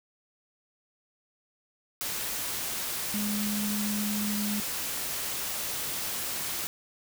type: tone in noise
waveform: sine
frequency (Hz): 207.9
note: G#3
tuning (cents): +2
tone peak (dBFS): -29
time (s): 3.14-4.6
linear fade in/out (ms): 0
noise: white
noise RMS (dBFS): -33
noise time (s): 2.01-6.67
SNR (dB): +1
effects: none